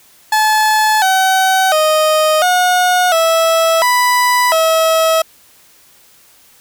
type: tone with pitch steps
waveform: 30% pulse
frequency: 862 / 759 / 621 / 725 / 655 / 989 / 646 Hz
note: A5 / F#5 / D#5 / F#5 / E5 / B5 / E5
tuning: -36 / +44 / -3 / -35 / -11 / +2 / -35 cents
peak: -7 dBFS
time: 0.32-5.22 s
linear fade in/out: 5 ms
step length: 700 ms
effects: white hiss -47 dBFS RMS until 6.6 s